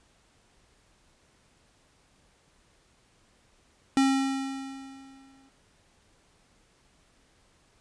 square tone with exponential decay, 269.6 Hz, C#4, 48 cents flat, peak -19 dBFS, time 3.97-5.49 s, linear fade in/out 1 ms, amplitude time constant 330 ms, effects pink hiss -64 dBFS RMS until 7.8 s + resampled to 22050 Hz

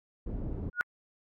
pink low-pass noise, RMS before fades -35 dBFS, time 0.26-0.7 s, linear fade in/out 10 ms, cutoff 300 Hz, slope 12 dB/octave
sine tone with exponential growth, 1445 Hz, F#6, 41 cents flat, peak -19 dBFS, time 0.73-0.81 s, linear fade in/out 0 ms, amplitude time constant 16 ms
effects MP3 96 kbps

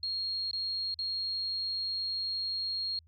sine tone with dropouts, 4263 Hz, C8, 32 cents sharp, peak -31 dBFS, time 0.03-2.99 s, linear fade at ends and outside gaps 2 ms, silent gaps 0.512-0.531 / 0.943-0.989 s, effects added 81 Hz sine -58 dBFS peak until 3.07 s

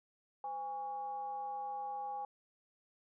sine tone with frequency modulation, 818 Hz, G#5, 26 cents flat, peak -38 dBFS, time 0.44-2.25 s, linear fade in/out 2 ms, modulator 305 Hz, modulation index 0.39, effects none

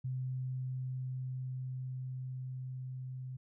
sine tone with level ramp, 128.9 Hz, C3, 26 cents flat, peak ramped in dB -34 to -40 dBFS, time 0.04-3.37 s, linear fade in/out 10 ms, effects none

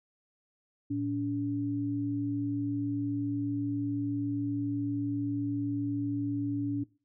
sine tone pair together, 113.3 / 285.5 Hz, A#2 / D4, -49 / -49 cents, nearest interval octave + major third, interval 1600 cents, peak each -36 / -29 dBFS, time 0.9-6.84 s, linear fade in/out 10 ms, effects noise-tail reverb RT60 0.3 s tail -18 dB re dry

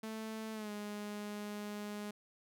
sawtooth tone with pitch glide, 220 to 207.7 Hz, A3 to G#3, 0 to 0 cents, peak -37 dBFS, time 0.03-2.11 s, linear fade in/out 5 ms, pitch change -100 cents, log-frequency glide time 0.53-0.71 s, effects none

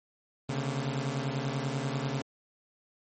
sawtooth tone cluster, 132.6 / 142.8 / 228 Hz, C3 / D3 / A#3, +23 / -48 / -38 cents, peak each -29 / -30 / -35 dBFS, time 0.49-2.22 s, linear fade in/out 5 ms, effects MP3 32 kbps

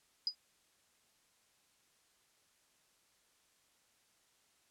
sine tone with exponential decay, 4937 Hz, D#8, 14 cents flat, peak -27 dBFS, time 0.27-0.35 s, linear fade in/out 1 ms, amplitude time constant 17 ms, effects white hiss -72 dBFS RMS until 4.7 s + low-pass 10000 Hz 12 dB/octave

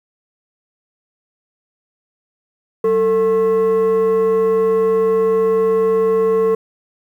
sine tone with frequency modulation, 446 Hz, A4, 23 cents sharp, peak -10 dBFS, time 2.84-6.55 s, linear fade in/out 5 ms, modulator 635 Hz, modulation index 0.4, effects tanh soft clip ceiling -10 dBFS + 8-bit

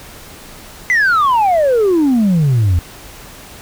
sine exponential sweep, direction down, 2057 to 81.9 Hz, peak -7 dBFS, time 0.9-2.79 s, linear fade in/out 0 ms, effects tanh soft clip ceiling -8 dBFS + pink hiss -36 dBFS RMS until 3.61 s

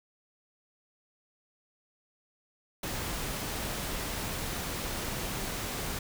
pink noise, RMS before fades -35 dBFS, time 2.83-5.99 s, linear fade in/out 5 ms, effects none

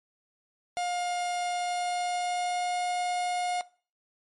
45% pulse tone with pitch glide, 710 to 716.2 Hz, F5 to F5, +28 to +43 cents, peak -28 dBFS, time 0.77-3.61 s, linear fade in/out 0 ms, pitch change +15 cents, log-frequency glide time 1.41-2.79 s, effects noise-tail reverb RT60 0.4 s tail -20 dB re dry + MP3 48 kbps

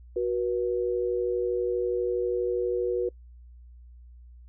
sine tone pair together, 369.8 / 482.2 Hz, F#4 / B4, -1 / -41 cents, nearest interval perfect fourth, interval 460 cents, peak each -27 / -27 dBFS, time 0.16-3.09 s, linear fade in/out 5 ms, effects noise-tail reverb RT60 0.1 s tail -25 dB re dry + added 60 Hz sine -46 dBFS peak until 4.48 s

